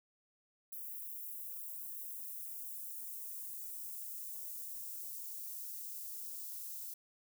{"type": "noise with high-pass filter sweep", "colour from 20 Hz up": "violet", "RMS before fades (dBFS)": -45, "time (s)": [0.72, 6.94], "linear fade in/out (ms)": 5, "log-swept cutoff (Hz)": [11000, 4700], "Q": 0.87, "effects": []}